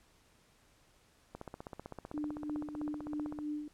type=click train; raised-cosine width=1 ms; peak=-29 dBFS; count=33; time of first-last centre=1.35-3.388 s; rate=15.7 Hz
type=tone with tremolo; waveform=sine; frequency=298.9 Hz; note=D4; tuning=31 cents sharp; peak=-34 dBFS; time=2.14-3.68 s; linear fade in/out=2 ms; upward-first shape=sine; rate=3.1 Hz; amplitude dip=60%
effects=pink hiss -67 dBFS RMS until 3.73 s + low-pass 11000 Hz 12 dB/octave

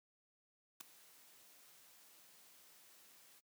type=noise with ADSR envelope; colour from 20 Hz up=white; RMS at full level=-45 dBFS; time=0.8-3.41 s; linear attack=10 ms; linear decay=3 ms; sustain=-19 dB; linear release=28 ms; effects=noise-tail reverb RT60 0.1 s tail -25 dB re dry + high-pass 150 Hz 12 dB/octave

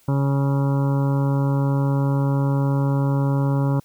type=harmonic tone; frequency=138.7 Hz; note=C#3; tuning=1 cent sharp; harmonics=1 / 2 / 3 / 4 / 6 / 7 / 8 / 9 / 10; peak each=-18 / -25 / -33 / -31 / -36 / -34 / -40 / -42 / -42 dBFS; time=0.08-3.8 s; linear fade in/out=5 ms; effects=white hiss -57 dBFS RMS until 3.84 s

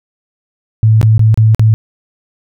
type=tone with dropouts; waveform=sine; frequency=110 Hz; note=A2; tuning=in tune; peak=-4 dBFS; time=0.83-1.74 s; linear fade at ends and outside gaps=0 ms; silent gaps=1.014-1.029 / 1.18-1.194 / 1.343-1.375 / 1.547-1.595 s; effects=none

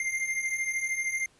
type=beating tone pair; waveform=square; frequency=2093 / 2106 Hz; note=C7 / C7; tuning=0 / +11 cents; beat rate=13 Hz; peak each=-35 / -30 dBFS; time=0-1.26 s; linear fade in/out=2 ms; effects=pink hiss -62 dBFS RMS until 1.39 s + resampled to 24000 Hz

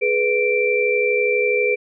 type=tone cluster; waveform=sine; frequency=420.6 / 492.8 / 2347 Hz; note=G#4 / B4 / D7; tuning=+22 / -4 / -2 cents; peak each=-20 dBFS; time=0.01-1.76 s; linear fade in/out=20 ms; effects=none

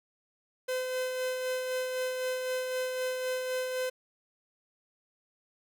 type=tone with tremolo; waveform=45% pulse; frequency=511 Hz; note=C5; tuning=41 cents flat; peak=-29 dBFS; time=0.68-3.9 s; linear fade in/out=10 ms; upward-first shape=sine; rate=3.9 Hz; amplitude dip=35%; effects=none

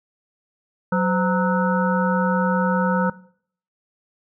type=harmonic tone with a mistuned harmonic; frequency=185 Hz; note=F#3; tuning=in tune; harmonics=1 / 3 / 5 / 7 / 8; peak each=-19 / -24 / -26 / -27 / -28 dBFS; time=0.92-3.1 s; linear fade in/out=5 ms; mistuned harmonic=3; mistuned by=-130 cents; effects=noise-tail reverb RT60 0.6 s tail -20 dB re dry

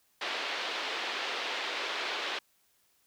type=band-pass noise; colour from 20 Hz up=white; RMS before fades=-35 dBFS; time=0.21-2.39 s; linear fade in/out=5 ms; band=340 to 3800 Hz; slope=24 dB/octave; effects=white hiss -70 dBFS RMS until 3.06 s

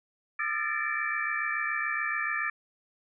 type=tone cluster; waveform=sine; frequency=1209 / 1344 / 1745 / 1812 / 2327 Hz; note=D6 / E6 / A6 / A#6 / D7; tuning=+50 / +33 / -15 / -50 / -17 cents; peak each=-35 / -37 / -32 / -35 / -34 dBFS; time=0.39-2.5 s; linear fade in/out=5 ms; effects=none

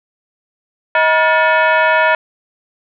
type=tone with frequency modulation; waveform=sine; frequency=164.81 Hz; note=E3; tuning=in tune; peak=-9 dBFS; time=0.95-2.15 s; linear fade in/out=2 ms; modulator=796 Hz; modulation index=2.4; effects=none

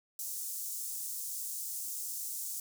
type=high-pass noise; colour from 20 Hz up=pink; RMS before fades=-39 dBFS; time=0.19-2.6 s; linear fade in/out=2 ms; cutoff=6800 Hz; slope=24 dB/octave; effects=none

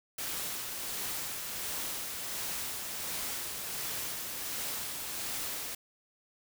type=noise with tremolo; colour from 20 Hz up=white; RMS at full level=-36 dBFS; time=0.18-5.75 s; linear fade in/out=5 ms; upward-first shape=sine; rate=1.4 Hz; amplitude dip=30%; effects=none

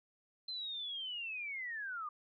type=linear sweep; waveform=sine; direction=down; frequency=4122 to 1174.7 Hz; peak=-39 dBFS; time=0.48-2.09 s; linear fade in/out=5 ms; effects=none

